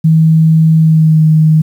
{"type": "tone with pitch glide", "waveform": "sine", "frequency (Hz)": [160, 156.71], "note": ["D#3", "D#3"], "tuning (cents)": [49, 13], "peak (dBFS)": -4, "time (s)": [0.04, 1.62], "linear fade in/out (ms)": 10, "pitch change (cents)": -36, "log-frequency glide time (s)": [0.78, 1.22], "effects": ["7-bit"]}